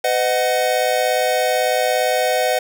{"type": "chord", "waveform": "square", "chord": "B major", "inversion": "none", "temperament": "equal with one note detuned", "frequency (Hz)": [505.7, 622.3, 740], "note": ["B4", "D#5", "F#5"], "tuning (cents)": [41, 0, 0], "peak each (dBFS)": [-21, -21, -21], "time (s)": [0.04, 2.59], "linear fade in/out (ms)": 5, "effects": []}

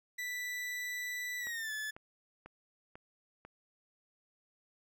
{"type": "tone with pitch glide", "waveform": "40% pulse", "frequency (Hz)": [1975.5, 1729.7], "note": ["B6", "A6"], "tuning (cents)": [0, -30], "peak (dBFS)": -36, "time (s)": [0.18, 1.91], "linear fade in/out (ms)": 10, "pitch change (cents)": -230, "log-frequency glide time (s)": [1.39, 1.72]}
{"type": "click train", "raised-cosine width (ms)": 0.5, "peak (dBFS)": -34, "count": 5, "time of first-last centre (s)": [1.47, 3.45], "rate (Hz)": 2.02}
{"effects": []}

